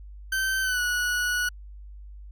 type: tone with pitch glide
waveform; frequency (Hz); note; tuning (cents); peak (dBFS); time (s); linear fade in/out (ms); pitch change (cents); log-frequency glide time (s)
40% pulse; 1546 to 1466.8; G6 to F#6; -24 to -15; -23; 0.32-1.49; 5; -91; 0.62-0.8
effects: added 50 Hz sine -40 dBFS peak until 2.31 s